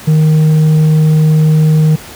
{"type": "tone with tanh clipping", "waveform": "sine", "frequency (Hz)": 155.56, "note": "D#3", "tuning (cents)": 0, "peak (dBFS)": -6, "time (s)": [0.07, 1.96], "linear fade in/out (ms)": 10, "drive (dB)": 4, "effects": ["pink hiss -31 dBFS RMS until 2.15 s", "high-pass 60 Hz 12 dB/octave"]}